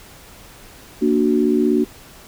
sine chord, Bb augmented, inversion none, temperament equal, 233.1 / 293.7 / 370 Hz, Bb3 / D4 / F#4, 0 / 0 / 0 cents, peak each -18 dBFS, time 1.01-1.85 s, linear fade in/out 20 ms, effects pink hiss -43 dBFS RMS until 2.27 s

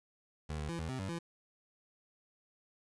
25% pulse tone with pitch steps, 77.2 / 75 / 168.3 / 81 / 130.3 / 95.7 / 168.9 Hz, D#2 / D2 / E3 / E2 / C3 / G2 / E3, -13 / +37 / +36 / -30 / -7 / -41 / +42 cents, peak -33 dBFS, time 0.49-1.19 s, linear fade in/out 10 ms, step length 100 ms, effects resampled to 22050 Hz + 10-bit

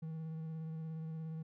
triangle tone with vibrato, 160 Hz, D#3, 49 cents sharp, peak -38 dBFS, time 0.02-1.43 s, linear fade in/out 10 ms, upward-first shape square, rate 17 Hz, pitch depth 15 cents each way, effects none

